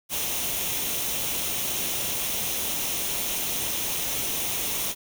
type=noise with comb filter; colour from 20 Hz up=white; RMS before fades=-28 dBFS; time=0.09-4.95 s; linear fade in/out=50 ms; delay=0.32 ms; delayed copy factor=+0.5; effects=none